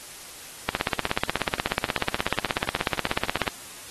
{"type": "click train", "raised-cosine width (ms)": 0.3, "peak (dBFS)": -6, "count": 47, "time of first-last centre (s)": [0.69, 3.478], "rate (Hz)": 16.5, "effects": ["white hiss -42 dBFS RMS until 3.9 s", "AAC 32 kbps"]}